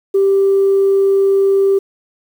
sine tone, 392 Hz, G4, in tune, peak -8 dBFS, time 0.14-1.79 s, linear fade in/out 10 ms, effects tanh soft clip ceiling -5 dBFS + 7-bit

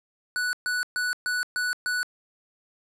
square tone bursts, 1480 Hz, F#6, in tune, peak -25 dBFS, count 6, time 0.36-2.03 s, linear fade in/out 0 ms, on 170 ms, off 130 ms, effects low-pass 11000 Hz 12 dB/octave + 9-bit

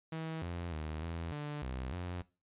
sawtooth tone with pitch steps, 160.9 / 86.4 / 77.5 / 83.3 / 147.6 / 64.3 / 88.9 Hz, E3 / F2 / D#2 / E2 / D3 / C2 / F2, -42 / -18 / -6 / +19 / +9 / -30 / +31 cents, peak -34 dBFS, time 0.12-2.22 s, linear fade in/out 5 ms, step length 300 ms, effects noise-tail reverb RT60 0.3 s tail -20 dB re dry + resampled to 8000 Hz

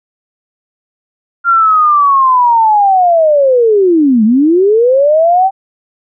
sine linear two-way sweep, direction down then up, 1396.9 to 207.7 to 785 Hz, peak -5 dBFS, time 1.44-5.51 s, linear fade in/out 50 ms, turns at 4.24 s, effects none

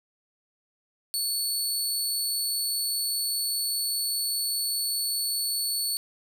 20% pulse tone, 4435 Hz, C#8, in tune, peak -20 dBFS, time 1.14-5.97 s, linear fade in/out 0 ms, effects none

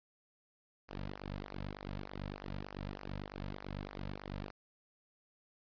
sawtooth tone with flanger, 49 Hz, G1, in tune, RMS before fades -44 dBFS, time 0.88-4.52 s, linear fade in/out 20 ms, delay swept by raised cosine 0.26 to 2.76 ms, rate 3.3 Hz, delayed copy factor -0.9, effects resampled to 11025 Hz + 12-bit

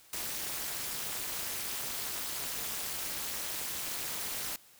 white noise with amplitude modulation, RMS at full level -33 dBFS, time 0.13-4.56 s, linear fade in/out 2 ms, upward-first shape sine, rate 273 Hz, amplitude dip 95%, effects white hiss -59 dBFS RMS until 4.79 s

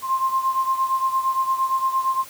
sine beating tone pair, 1054 / 1062.7 Hz, C6 / C6, +12 / +27 cents, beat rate 8.7 Hz, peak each -20 / -25 dBFS, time 0.02-2.25 s, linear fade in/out 50 ms, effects white hiss -42 dBFS RMS until 2.29 s

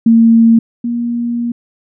sine tone pair in turn, 228.4 / 237.1 Hz, A#3 / A#3, -35 / +30 cents, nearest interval minor second, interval 65 cents, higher second, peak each -4 / -14 dBFS, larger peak first, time 0.06-0.59 / 0.84-1.52 s, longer second, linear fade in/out 5 ms, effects none

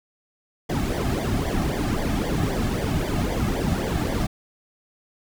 brown noise with flanger, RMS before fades -24 dBFS, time 0.69-4.27 s, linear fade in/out 10 ms, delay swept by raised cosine 0.73 to 2.13 ms, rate 3.8 Hz, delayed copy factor -0.8, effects none

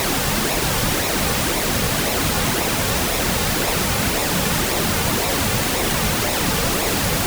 pink noise with flanger, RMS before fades -20 dBFS, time 0-7.26 s, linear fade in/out 0 ms, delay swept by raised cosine 0.64 to 3.14 ms, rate 1.9 Hz, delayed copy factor -0.5, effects none

